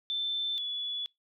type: tone pair in turn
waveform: sine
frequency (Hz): 3540 / 3421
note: A7 / A7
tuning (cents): +10 / -49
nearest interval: minor second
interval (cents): 59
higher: first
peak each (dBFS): -29 / -32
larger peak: first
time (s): 0.1-0.58 / 0.58-1.06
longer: neither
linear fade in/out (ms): 0
effects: noise-tail reverb RT60 0.2 s tail -25 dB re dry